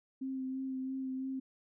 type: tone with vibrato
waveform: sine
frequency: 263.1 Hz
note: C4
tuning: 10 cents sharp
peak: -35 dBFS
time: 0.21-1.4 s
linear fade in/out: 10 ms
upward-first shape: sine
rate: 3 Hz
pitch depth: 18 cents each way
effects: none